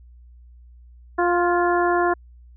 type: harmonic tone with a mistuned harmonic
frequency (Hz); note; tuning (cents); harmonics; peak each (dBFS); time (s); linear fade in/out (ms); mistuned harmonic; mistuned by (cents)
350.8; F4; +8; 1 / 2 / 3 / 4 / 5; -20 / -22 / -24 / -27 / -29; 1.18-2.14; 10; 5; -27
effects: added 60 Hz sine -44 dBFS peak until 2.56 s